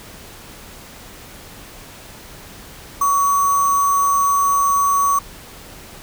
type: tone with sample-and-hold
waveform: sine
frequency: 1126 Hz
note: C#6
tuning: 27 cents sharp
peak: -13 dBFS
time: 3.01-5.19 s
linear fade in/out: 5 ms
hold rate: 7350 Hz
effects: pink hiss -39 dBFS RMS until 6.02 s